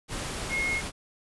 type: tone in noise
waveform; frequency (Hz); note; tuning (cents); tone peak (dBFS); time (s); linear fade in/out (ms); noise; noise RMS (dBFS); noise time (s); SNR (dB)
sine; 2157; C#7; -48; -26; 0.49-0.82; 50; pink; -34; 0.08-0.92; +5
effects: resampled to 24000 Hz